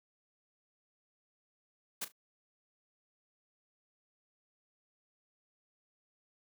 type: noise with echo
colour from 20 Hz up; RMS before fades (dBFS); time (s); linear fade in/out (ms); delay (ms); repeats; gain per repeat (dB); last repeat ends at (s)
white; -37; 2.01-2.05; 10; 36; 2; -14; 2.122
effects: high-pass 150 Hz 12 dB/octave